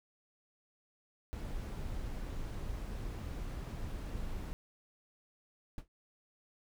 brown noise, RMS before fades -40 dBFS, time 1.33-4.53 s, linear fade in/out 0 ms
brown noise with exponential decay, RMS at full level -38 dBFS, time 5.78-5.88 s, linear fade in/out 1 ms, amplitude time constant 20 ms
effects none

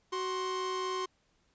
45% pulse tone pair together, 373.7 / 1057 Hz, F#4 / C6, +17 / +17 cents, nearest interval octave + tritone, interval 1800 cents, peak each -35 / -35 dBFS, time 0.12-1.06 s, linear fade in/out 10 ms, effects pink hiss -72 dBFS RMS until 1.54 s + resampled to 16000 Hz

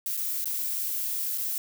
violet noise with dropouts, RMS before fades -30 dBFS, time 0.06-1.58 s, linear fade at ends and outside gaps 1 ms, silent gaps 0.169-0.174 / 0.444-0.456 / 1.377-1.381 s, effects none

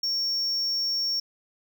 triangle tone, 5500 Hz, F8, 27 cents flat, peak -23 dBFS, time 0.03-1.2 s, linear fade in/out 5 ms, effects none

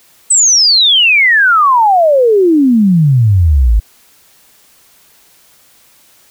sine exponential sweep, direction down, 8230 to 50.3 Hz, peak -5 dBFS, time 0.3-3.8 s, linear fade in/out 10 ms, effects white hiss -47 dBFS RMS until 6.3 s

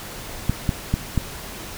clicks, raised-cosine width 5 ms, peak -6 dBFS, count 4, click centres 0.496 / 0.692 / 0.94 / 1.177 s, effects pink hiss -35 dBFS RMS until 1.77 s

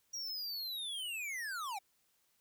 square linear sweep, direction down, 5730 to 740 Hz, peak -39 dBFS, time 0.13-1.79 s, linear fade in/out 10 ms, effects white hiss -75 dBFS RMS until 2.4 s

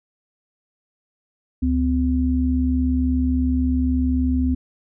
sine tone pair together, 71.6 / 255.2 Hz, D2 / C4, -43 / -43 cents, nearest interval octave + minor seventh, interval 2200 cents, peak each -20 / -19 dBFS, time 1.62-4.55 s, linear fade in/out 10 ms, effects none

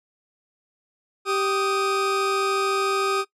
40% pulse tone pair together, 390.3 / 1244.5 Hz, G4 / D#6, -8 / 0 cents, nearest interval octave + minor sixth, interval 2008 cents, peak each -23 dBFS, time 1.25-3.25 s, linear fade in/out 50 ms, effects noise-tail reverb RT60 0.1 s tail -19 dB re dry + low-pass 9000 Hz 12 dB/octave

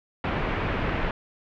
pink low-pass noise, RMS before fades -27 dBFS, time 0.24-1.11 s, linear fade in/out 2 ms, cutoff 2600 Hz, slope 24 dB/octave, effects none

